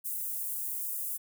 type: high-pass noise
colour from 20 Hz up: white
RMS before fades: -35 dBFS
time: 0.04-1.18 s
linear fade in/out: 20 ms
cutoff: 9400 Hz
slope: 24 dB/octave
effects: none